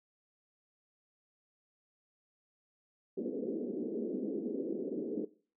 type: band-pass noise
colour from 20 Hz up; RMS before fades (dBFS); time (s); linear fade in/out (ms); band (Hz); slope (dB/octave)
white; -37; 3.17-5.25; 5; 210 to 450; 48
effects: noise-tail reverb RT60 0.4 s tail -18 dB re dry